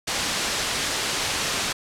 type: low-pass noise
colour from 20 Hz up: white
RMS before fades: -26 dBFS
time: 0.07-1.73 s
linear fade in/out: 10 ms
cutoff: 6000 Hz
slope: 12 dB/octave
effects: low-pass 12000 Hz 12 dB/octave